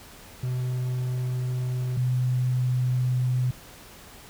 triangle / sine tone pair in turn, 126.1 / 126.1 Hz, B2 / B2, +36 / +36 cents, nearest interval unison, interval 0 cents, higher neither, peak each -23 / -21 dBFS, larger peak second, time 0.43-1.97 / 1.97-3.51 s, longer neither, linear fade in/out 5 ms, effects pink hiss -47 dBFS RMS until 4.29 s

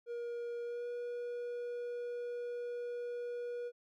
triangle tone with pitch glide, 474.6 to 482.3 Hz, A#4 to B4, +31 to -41 cents, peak -36 dBFS, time 0.06-3.72 s, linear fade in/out 50 ms, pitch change +28 cents, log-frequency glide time 0.64-0.87 s, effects none

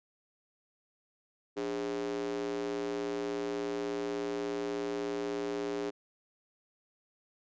square tone with high-pass filter, 58.27 Hz, A#1, in tune, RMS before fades -35 dBFS, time 1.56-5.91 s, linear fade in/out 20 ms, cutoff 360 Hz, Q 6.6, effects resampled to 16000 Hz

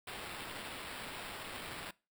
blue noise with sample-and-hold, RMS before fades -45 dBFS, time 0.07-1.91 s, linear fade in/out 5 ms, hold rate 6300 Hz, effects noise-tail reverb RT60 0.3 s tail -22 dB re dry

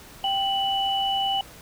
sine tone pair together, 784 / 2965 Hz, G5 / F#7, 0 / +3 cents, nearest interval octave + major seventh, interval 2303 cents, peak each -24 / -25 dBFS, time 0.24-1.41 s, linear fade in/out 2 ms, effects pink hiss -46 dBFS RMS until 1.61 s

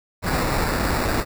pink noise with sample-and-hold, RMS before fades -22 dBFS, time 0.22-1.25 s, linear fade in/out 50 ms, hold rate 3150 Hz, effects none

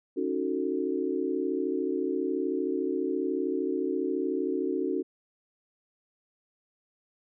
sine chord, D# half-diminished seventh, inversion third, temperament equal with one note detuned, 277.2 / 311.1 / 370 / 444.9 Hz, C#4 / D#4 / F#4 / A4, 0 / 0 / 0 / +19 cents, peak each -32 / -33 / -30 / -34 dBFS, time 0.16-5.03 s, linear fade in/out 20 ms, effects none

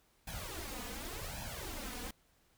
pink noise with flanger, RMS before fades -43 dBFS, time 0.27-2.11 s, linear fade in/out 5 ms, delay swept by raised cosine 1.2 to 4.1 ms, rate 0.88 Hz, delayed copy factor +0.85, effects pink hiss -71 dBFS RMS until 2.57 s

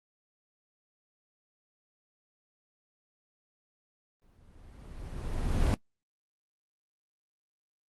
brown noise with exponential growth, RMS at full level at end -23 dBFS, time 4.22-5.74 s, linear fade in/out 0 ms, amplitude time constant 330 ms, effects noise-tail reverb RT60 0.1 s tail -21 dB re dry + Opus 24 kbps

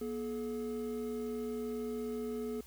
triangle tone pair together, 239.9 / 427.5 Hz, A#3 / A4, +50 / -50 cents, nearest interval minor seventh, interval 1000 cents, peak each -37 / -36 dBFS, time 0.01-2.61 s, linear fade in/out 5 ms, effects added 60 Hz sine -56 dBFS peak until 2.66 s + white hiss -59 dBFS RMS until 2.66 s

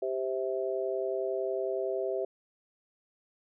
harmonic tone, 130.81 Hz, C3, in tune, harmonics 3 / 4 / 5, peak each -32 / -35 / -34 dBFS, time 0.02-2.25 s, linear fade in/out 5 ms, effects none

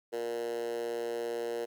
10% pulse tone with high-pass filter, 117.6 Hz, A#2, 16 cents sharp, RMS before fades -35 dBFS, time 0.12-1.66 s, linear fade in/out 20 ms, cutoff 430 Hz, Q 6, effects 11-bit

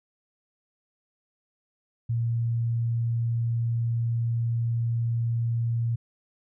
sine tone, 116.54 Hz, A#2, in tune, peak -23 dBFS, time 2.09-5.96 s, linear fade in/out 10 ms, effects none

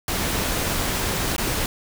pink noise with dropouts, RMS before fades -24 dBFS, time 0.08-1.66 s, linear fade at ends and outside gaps 1 ms, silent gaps 1.364-1.381 s, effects none

